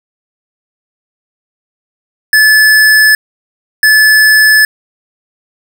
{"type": "tone pair in turn", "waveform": "square", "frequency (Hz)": [1730, 1730], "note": ["A6", "A6"], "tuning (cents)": [-30, -30], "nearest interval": "unison", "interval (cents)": 0, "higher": "neither", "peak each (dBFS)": -4, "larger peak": "neither", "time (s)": [[2.33, 3.15], [3.83, 4.65]], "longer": "neither", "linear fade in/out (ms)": 2, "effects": []}